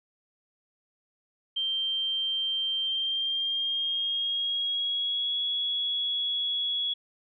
sine tone with pitch glide, 3150 to 3357 Hz, G7 to G#7, +8 to +18 cents, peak -26 dBFS, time 1.56-6.94 s, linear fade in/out 10 ms, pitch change +110 cents, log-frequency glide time 2.84-5.39 s, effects none

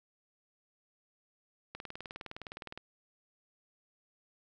click train, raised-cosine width 0.3 ms, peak -26 dBFS, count 21, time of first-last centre 1.75-2.776 s, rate 19.5 Hz, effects none

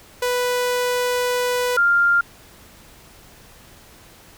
sawtooth / sine tone pair in turn, 493.9 / 1397 Hz, B4 / F6, 0 / 0 cents, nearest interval octave + tritone, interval 1800 cents, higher second, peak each -15 / -13 dBFS, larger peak second, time 0.22-1.77 / 1.77-2.21 s, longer first, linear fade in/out 5 ms, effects pink hiss -47 dBFS RMS until 4.37 s

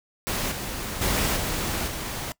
pink noise with level steps, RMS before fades -27 / -32 / -24 / -28 / -32 dBFS, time 0.27-2.32 s, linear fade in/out 0 ms, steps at 0.51 / 1.01 / 1.36 / 1.87 s, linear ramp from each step 10 ms, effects noise-tail reverb RT60 0.1 s tail -21 dB re dry

